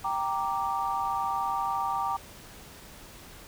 sine chord, G minor, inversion none, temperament equal, 784 / 932.3 / 1174.7 Hz, G5 / Bb5 / D6, 0 / 0 / 0 cents, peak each -31 dBFS, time 0.04-2.17 s, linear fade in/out 10 ms, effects pink hiss -48 dBFS RMS until 3.47 s

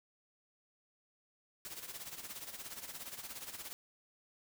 white noise with tremolo, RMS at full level -44 dBFS, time 1.65-3.73 s, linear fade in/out 0 ms, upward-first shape sine, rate 17 Hz, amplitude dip 70%, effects none

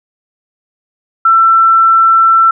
sine tone, 1340 Hz, E6, 28 cents sharp, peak -4 dBFS, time 1.25-2.51 s, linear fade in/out 5 ms, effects none

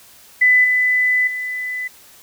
sine tone with level steps, 2000 Hz, B6, 21 cents sharp, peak -9 / -13 / -22 dBFS, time 0.41-1.88 s, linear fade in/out 10 ms, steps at 0.64 / 1.27 s, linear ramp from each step 5 ms, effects white hiss -46 dBFS RMS until 2.22 s

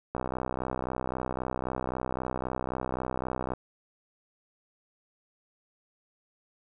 click train, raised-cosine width 1 ms, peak -17 dBFS, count 217, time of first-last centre 0.15-3.536 s, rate 63.8 Hz, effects none

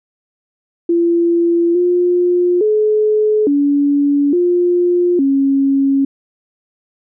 sine tone with pitch steps, 340.8 / 354.8 / 427.3 / 285.5 / 353 / 274.2 Hz, F4 / F4 / G#4 / D4 / F4 / C#4, -42 / +27 / +49 / -49 / +19 / -19 cents, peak -10 dBFS, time 0.89-6.05 s, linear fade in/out 5 ms, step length 860 ms, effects none

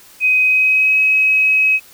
sine tone with pitch glide, 2515 to 2549 Hz, D#7 to D#7, +18 to +41 cents, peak -10 dBFS, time 0.2-1.8 s, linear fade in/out 50 ms, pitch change +23 cents, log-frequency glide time 0.41-0.96 s, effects white hiss -44 dBFS RMS until 1.93 s

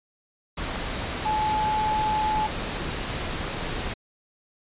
sine tone in noise, 859 Hz, A5, 42 cents flat, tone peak -22 dBFS, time 1.25-2.47 s, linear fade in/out 10 ms, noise pink, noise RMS -30 dBFS, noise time 0.57-3.94 s, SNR +5 dB, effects resampled to 8000 Hz

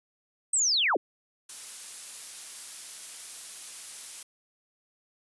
sine linear sweep, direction down, 8410 to 233.1 Hz, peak -22 dBFS, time 0.53-0.97 s, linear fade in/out 5 ms
blue noise, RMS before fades -39 dBFS, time 1.49-4.23 s, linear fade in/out 5 ms
effects resampled to 24000 Hz

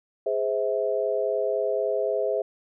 sine chord, Ab augmented, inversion none, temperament just, 415.3 / 519.1 / 648.9 Hz, Ab4 / C5 / E5, 0 / -14 / -27 cents, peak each -27 dBFS, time 0.26-2.42 s, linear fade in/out 5 ms, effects none

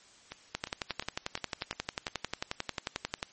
two click trains, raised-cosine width 0.2 ms, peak -14 / -22 dBFS, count 31 / 6, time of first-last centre 0.55-3.229 / 0.32-2.081 s, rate 11.2 / 2.84 Hz, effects white hiss -58 dBFS RMS until 3.32 s + MP3 32 kbps

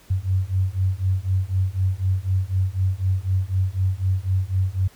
sine beating tone pair, 92.3 / 96.3 Hz, F#2 / G2, -4 / -30 cents, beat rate 4 Hz, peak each -22 dBFS, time 0.1-4.88 s, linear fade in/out 10 ms, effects pink hiss -52 dBFS RMS until 4.95 s

